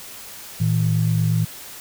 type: tone pair together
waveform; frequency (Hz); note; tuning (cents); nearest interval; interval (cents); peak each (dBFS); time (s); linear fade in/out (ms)
sine; 112.09 / 160.7; A2 / E3; +33 / -44; tritone; 623; -18 / -19; 0.6-1.45; 10
effects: tanh soft clip ceiling -8 dBFS + white hiss -38 dBFS RMS until 1.8 s